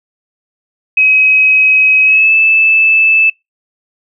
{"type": "tone with pitch glide", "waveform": "sine", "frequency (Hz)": [2542, 2626], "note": ["D#7", "E7"], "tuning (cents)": [36, -7], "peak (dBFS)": -5, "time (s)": [0.97, 3.3], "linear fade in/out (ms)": 5, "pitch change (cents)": 57, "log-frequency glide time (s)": [2.03, 2.34], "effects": ["noise-tail reverb RT60 0.2 s tail -25 dB re dry"]}